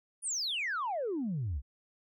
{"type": "exponential sweep", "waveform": "sine", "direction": "down", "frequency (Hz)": [10000, 60], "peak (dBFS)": -30, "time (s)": [0.22, 1.62], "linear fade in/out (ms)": 50, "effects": ["tanh soft clip ceiling -28 dBFS"]}